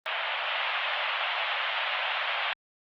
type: band-pass noise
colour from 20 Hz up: white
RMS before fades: -30 dBFS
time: 0.06-2.53 s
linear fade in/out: 0 ms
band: 590 to 3300 Hz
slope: 48 dB/octave
effects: Opus 24 kbps